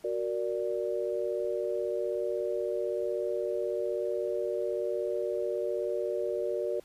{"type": "chord", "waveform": "sine", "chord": "Gb augmented", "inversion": "none", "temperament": "equal", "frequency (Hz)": [370, 466.2, 587.3], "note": ["Gb4", "Bb4", "D5"], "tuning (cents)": [0, 0, 0], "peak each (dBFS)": -33, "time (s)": [0.04, 6.8], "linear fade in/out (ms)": 5, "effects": ["pink hiss -60 dBFS RMS until 6.84 s", "resampled to 32000 Hz"]}